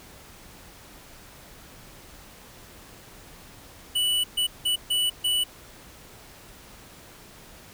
square tone bursts at uneven times, 2960 Hz, F#7, in tune, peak -22 dBFS, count 5, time 3.95-4.24 / 4.37-4.47 / 4.65-4.76 / 4.9-5.1 / 5.24-5.44 s, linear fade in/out 10 ms, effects pink hiss -48 dBFS RMS until 7.73 s

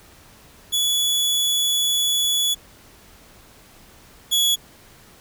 sawtooth tone pair in turn, 3412 / 3375 Hz, G#7 / G#7, +46 / +27 cents, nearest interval unison, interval 19 cents, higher first, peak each -15 / -13 dBFS, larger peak second, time 0.72-2.55 / 4.31-4.56 s, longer first, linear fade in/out 20 ms, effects pink hiss -49 dBFS RMS until 5.2 s

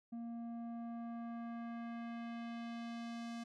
square tone with low-pass filter sweep, 233.1 Hz, A#3, in tune, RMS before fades -45 dBFS, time 0.12-3.44 s, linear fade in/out 10 ms, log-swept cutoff 470 to 6600 Hz, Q 0.97, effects none

